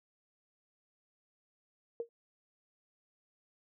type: tone with exponential decay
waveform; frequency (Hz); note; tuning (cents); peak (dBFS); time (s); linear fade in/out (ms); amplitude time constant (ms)
sine; 466.2; A#4; 0; -30; 2-2.09; 1; 18
effects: none